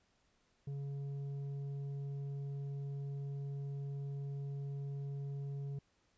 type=tone with tanh clipping; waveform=sine; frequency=140 Hz; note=C#3; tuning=18 cents sharp; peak=-40 dBFS; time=0.67-5.79 s; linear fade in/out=5 ms; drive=6 dB; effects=pink hiss -75 dBFS RMS until 6.17 s + resampled to 16000 Hz